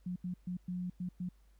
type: tone bursts at uneven times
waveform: sine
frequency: 179.7 Hz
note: F3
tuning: 50 cents sharp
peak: -35 dBFS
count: 6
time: 0.06-0.16 / 0.24-0.34 / 0.47-0.57 / 0.68-0.9 / 1-1.09 / 1.2-1.29 s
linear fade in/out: 5 ms
effects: added 50 Hz sine -61 dBFS peak until 1.59 s + pink hiss -75 dBFS RMS until 1.59 s